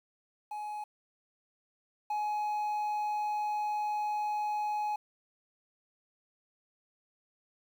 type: tone pair in turn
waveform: triangle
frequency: 841 / 841 Hz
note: G#5 / G#5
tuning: +22 / +22 cents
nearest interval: unison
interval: 0 cents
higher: neither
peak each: -34 / -28 dBFS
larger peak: second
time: 0.51-0.84 / 2.1-4.96 s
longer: second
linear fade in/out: 5 ms
effects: 10-bit